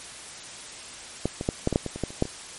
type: clicks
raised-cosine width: 2 ms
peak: -10 / -16 / -9 / -8 / -12 / -6 / -16 / -20 / -12 / -26 / -7 / -22 dBFS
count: 12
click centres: 1.256 / 1.411 / 1.489 / 1.674 / 1.727 / 1.759 / 1.863 / 1.96 / 2.037 / 2.105 / 2.224 / 2.254 s
effects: white hiss -41 dBFS RMS until 2.58 s + MP3 48 kbps